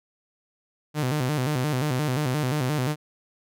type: tone with vibrato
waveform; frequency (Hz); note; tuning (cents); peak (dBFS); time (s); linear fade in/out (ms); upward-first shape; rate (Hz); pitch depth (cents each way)
sawtooth; 138.59; C#3; 0; -19; 0.94-2.96; 50; square; 5.7; 150
effects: none